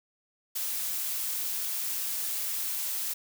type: noise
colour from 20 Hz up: blue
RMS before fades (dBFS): -32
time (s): 0.55-3.14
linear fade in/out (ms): 10
effects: none